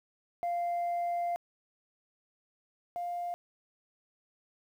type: tone pair in turn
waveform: sine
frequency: 695 / 701 Hz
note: F5 / F5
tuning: -9 / +6 cents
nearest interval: unison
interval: 15 cents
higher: second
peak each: -27 / -32 dBFS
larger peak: first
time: 0.43-1.36 / 2.96-3.34 s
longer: first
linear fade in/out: 0 ms
effects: tanh soft clip ceiling -28 dBFS + 10-bit